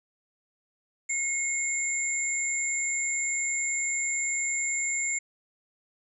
sine tone pair together, 2161 / 7269 Hz, C#7 / A#8, -45 / -45 cents, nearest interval octave + major sixth, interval 2100 cents, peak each -30 / -28 dBFS, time 1.09-5.19 s, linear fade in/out 10 ms, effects none

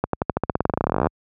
accelerating click train, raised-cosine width 1 ms, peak -5 dBFS, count 27, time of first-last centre 0.04-1.069 s, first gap 93 ms, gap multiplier 0.92, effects high-pass 60 Hz 12 dB/octave

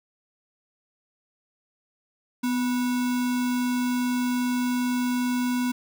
sine tone with sample-and-hold, 248.7 Hz, B3, 12 cents sharp, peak -22 dBFS, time 2.43-5.72 s, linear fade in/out 10 ms, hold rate 1225 Hz, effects none

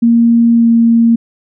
sine tone with pitch glide, 233.1 to 231.1 Hz, A#3 to A#3, 0 to -15 cents, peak -5 dBFS, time 0.02-1.16 s, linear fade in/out 10 ms, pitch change -15 cents, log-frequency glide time 0.54-0.68 s, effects none

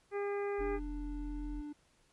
harmonic tone, 404.4 Hz, G#4, 46 cents flat, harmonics 1 / 2 / 3 / 4 / 5 / 6, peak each -34 / -44 / -47 / -50 / -49 / -54 dBFS, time 0.11-0.8 s, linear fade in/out 50 ms
sine tone, 43.65 Hz, F1, in tune, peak -39 dBFS, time 0.58-1.62 s, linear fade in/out 20 ms
triangle tone with vibrato, 295.4 Hz, D4, 10 cents sharp, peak -39 dBFS, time 0.6-1.73 s, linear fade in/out 10 ms, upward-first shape triangle, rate 1.4 Hz, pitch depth 8 cents each way
effects pink hiss -70 dBFS RMS until 2.12 s + resampled to 24000 Hz

